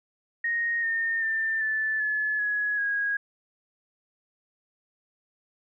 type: tone with pitch steps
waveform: sine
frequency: 1864.7 / 1826.3 / 1788.7 / 1751.9 / 1715.9 / 1680.6 / 1646 Hz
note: A#6 / A#6 / A6 / A6 / A6 / G#6 / G#6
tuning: 0 / -36 / +28 / -8 / -44 / +20 / -16 cents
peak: -24 dBFS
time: 0.44-3.17 s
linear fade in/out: 5 ms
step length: 390 ms
effects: none